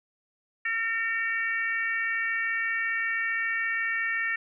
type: harmonic tone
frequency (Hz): 454.7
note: A#4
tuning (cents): -43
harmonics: 3 / 4 / 5 / 6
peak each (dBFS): -37 / -27 / -32 / -40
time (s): 0.65-4.36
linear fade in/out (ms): 5
effects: none